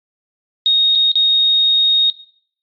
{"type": "tone with dropouts", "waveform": "sine", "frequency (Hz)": 3729, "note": "A#7", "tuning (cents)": 0, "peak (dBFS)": -9, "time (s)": [0.66, 2.1], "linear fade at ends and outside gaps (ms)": 1, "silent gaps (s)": [[0.952, 0.956], [1.117, 1.155]], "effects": ["noise-tail reverb RT60 0.6 s tail -19 dB re dry", "MP3 32 kbps"]}